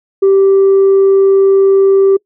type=tone; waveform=sine; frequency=389.9 Hz; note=G4; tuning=9 cents flat; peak=-3 dBFS; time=0.22-2.17 s; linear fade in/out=10 ms; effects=noise-tail reverb RT60 0.1 s tail -25 dB re dry + tanh soft clip ceiling -3 dBFS